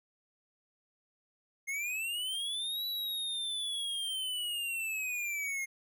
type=linear two-way sweep; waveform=square; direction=up then down; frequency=2126 to 3951 to 2126 Hz; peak=-34 dBFS; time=1.67-5.66 s; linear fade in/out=20 ms; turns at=2.86 s; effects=none